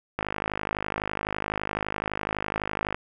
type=click train; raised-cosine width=0.5 ms; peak=-12 dBFS; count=144; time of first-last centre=0.19-2.945 s; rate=51.9 Hz; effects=none